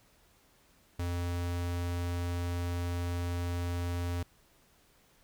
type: tone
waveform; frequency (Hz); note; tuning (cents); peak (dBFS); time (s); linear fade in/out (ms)
square; 87.31; F2; 0; -32; 0.99-4.23; 5
effects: pink hiss -65 dBFS RMS until 5.23 s